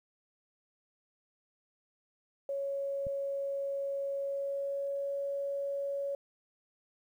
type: tone with pitch glide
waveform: sine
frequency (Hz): 555 to 559.2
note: C#5 to C#5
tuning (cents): +2 to +15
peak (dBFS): -32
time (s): 2.49-6.15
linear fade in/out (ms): 2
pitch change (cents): +13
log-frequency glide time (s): 4.17-5.14
type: click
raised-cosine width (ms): 5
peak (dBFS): -31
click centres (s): 3.068
effects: 11-bit